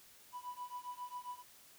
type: tone with tremolo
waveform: triangle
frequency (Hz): 987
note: B5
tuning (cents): -1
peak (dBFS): -36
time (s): 0.32-1.43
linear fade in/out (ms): 50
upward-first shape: triangle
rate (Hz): 7.4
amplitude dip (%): 100
effects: tanh soft clip ceiling -37 dBFS + white hiss -61 dBFS RMS until 1.78 s